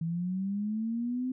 sine linear sweep, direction up, 161.5 to 259 Hz, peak -29 dBFS, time 0.01-1.32 s, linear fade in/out 5 ms, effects none

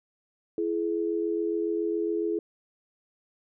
sine tone pair together, 335.4 / 422.6 Hz, E4 / G#4, +30 / +30 cents, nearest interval major third, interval 400 cents, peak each -28 dBFS, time 0.58-2.39 s, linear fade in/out 2 ms, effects none

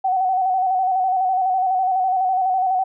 sine tone with vibrato, 750 Hz, F#5, 23 cents sharp, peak -16 dBFS, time 0.04-2.84 s, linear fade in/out 10 ms, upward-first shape square, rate 12 Hz, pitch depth 39 cents each way, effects none

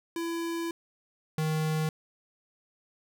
square tone pair in turn, 335.1 / 156.42 Hz, E4 / D#3, +29 / +10 cents, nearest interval octave + minor second, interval 1319 cents, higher first, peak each -31 / -27 dBFS, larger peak second, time 0.16-0.71 / 1.38-1.89 s, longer first, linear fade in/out 2 ms, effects none

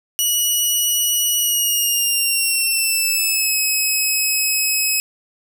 10% pulse tone with pitch glide, 2923 to 2559 Hz, F#7 to D#7, -22 to +48 cents, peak -8 dBFS, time 0.19-5 s, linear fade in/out 0 ms, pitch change -230 cents, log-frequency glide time 1.38-3.58 s, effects none

